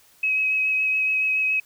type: tone with vibrato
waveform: sine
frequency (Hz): 2550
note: D#7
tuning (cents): +42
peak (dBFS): -19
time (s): 0.23-1.6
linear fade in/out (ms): 5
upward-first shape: sine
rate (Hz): 7.1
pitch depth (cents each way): 14
effects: white hiss -56 dBFS RMS until 1.65 s